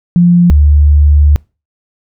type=tone pair in turn; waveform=sine; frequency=174.61 / 73.41 Hz; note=F3 / D2; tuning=0 / 0 cents; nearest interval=octave + minor third; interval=1500 cents; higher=first; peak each=-3 dBFS; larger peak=neither; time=0.16-0.5 / 0.5-1.36 s; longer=second; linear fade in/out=0 ms; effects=noise-tail reverb RT60 0.3 s tail -25 dB re dry